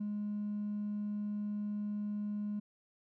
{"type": "tone with hard clipping", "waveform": "sine", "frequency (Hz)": 207.7, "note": "G#3", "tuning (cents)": 0, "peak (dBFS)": -35, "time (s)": [0, 2.6], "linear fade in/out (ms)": 10, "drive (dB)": 1, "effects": []}